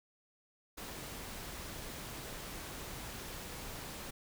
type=noise; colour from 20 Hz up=pink; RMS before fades=-45 dBFS; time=0.77-4.11 s; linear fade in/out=10 ms; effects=none